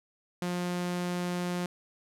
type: tone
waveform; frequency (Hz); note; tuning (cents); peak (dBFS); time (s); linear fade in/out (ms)
sawtooth; 177.4; F3; +27; -26; 0.42-1.66; 2
effects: low-pass 12000 Hz 12 dB/octave